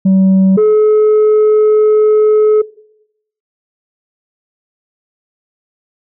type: tone pair in turn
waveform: sine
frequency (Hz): 190.6 / 427.9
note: G3 / A4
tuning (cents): -48 / -48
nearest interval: octave + major second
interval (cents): 1400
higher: second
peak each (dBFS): -3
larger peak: neither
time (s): 0.05-0.57 / 0.57-2.62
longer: second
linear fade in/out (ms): 10
effects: noise-tail reverb RT60 0.8 s tail -22 dB re dry + tanh soft clip ceiling -5 dBFS